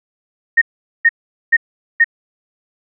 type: tone bursts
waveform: sine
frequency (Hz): 1850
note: A#6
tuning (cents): -14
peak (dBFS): -6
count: 4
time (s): 0.57-2.044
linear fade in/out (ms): 10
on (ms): 46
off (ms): 430
effects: none